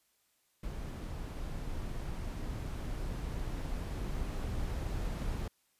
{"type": "noise with level ramp", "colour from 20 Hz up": "brown", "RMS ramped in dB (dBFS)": [-40, -35], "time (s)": [0.63, 5.48], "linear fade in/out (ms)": 5, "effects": ["white hiss -74 dBFS RMS until 5.79 s", "resampled to 32000 Hz"]}